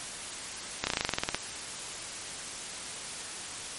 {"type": "slowing click train", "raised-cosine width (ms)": 0.2, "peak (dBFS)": -9, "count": 13, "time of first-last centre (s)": [0.84, 1.346], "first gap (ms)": 30, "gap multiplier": 1.06, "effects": ["white hiss -39 dBFS RMS until 3.78 s", "MP3 48 kbps"]}